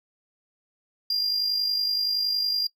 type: tone with amplitude modulation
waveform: triangle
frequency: 4800 Hz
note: D8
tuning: 37 cents sharp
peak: -19 dBFS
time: 1.1-2.67 s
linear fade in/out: 5 ms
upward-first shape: sine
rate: 50.7 Hz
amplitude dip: 45%
effects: noise-tail reverb RT60 0.1 s tail -22 dB re dry